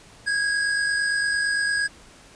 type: tone pair together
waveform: square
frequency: 1600 / 1648.8 Hz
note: G6 / G#6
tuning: +35 / -13 cents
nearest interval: minor second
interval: 52 cents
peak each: -33 / -22 dBFS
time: 0.26-1.88 s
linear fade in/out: 20 ms
effects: pink hiss -49 dBFS RMS until 2.35 s + resampled to 22050 Hz